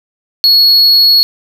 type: tone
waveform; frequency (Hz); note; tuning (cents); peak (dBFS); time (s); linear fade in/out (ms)
triangle; 4348; C#8; -34; -3; 0.44-1.23; 0
effects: none